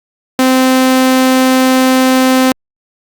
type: tone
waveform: sawtooth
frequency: 259.2 Hz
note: C4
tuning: 16 cents flat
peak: -3 dBFS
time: 0.39-2.52 s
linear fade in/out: 2 ms
effects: Opus 48 kbps